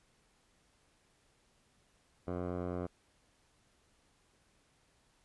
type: tone with low-pass filter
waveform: 10% pulse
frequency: 89.2 Hz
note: F2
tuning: 37 cents sharp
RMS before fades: -38 dBFS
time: 2.27-2.87 s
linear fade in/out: 10 ms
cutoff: 900 Hz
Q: 1.5
effects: pink hiss -71 dBFS RMS until 5.24 s + resampled to 24000 Hz